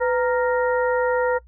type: harmonic tone with a mistuned harmonic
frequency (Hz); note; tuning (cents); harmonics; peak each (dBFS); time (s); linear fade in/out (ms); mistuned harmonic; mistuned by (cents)
466.2; A#4; 0; 1 / 2 / 3 / 4; -19 / -25 / -29 / -31; 0-1.39; 20; 1; +120
effects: noise-tail reverb RT60 0.1 s tail -22 dB re dry + added 60 Hz sine -46 dBFS peak until 1.47 s